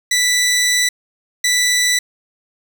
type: tone pair in turn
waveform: 15% pulse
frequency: 1975.5 / 1975.5 Hz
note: B6 / B6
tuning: 0 / 0 cents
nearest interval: unison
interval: 0 cents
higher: neither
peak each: -7 dBFS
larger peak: neither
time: 0.11-0.89 / 1.44-1.99 s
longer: first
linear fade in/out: 5 ms
effects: none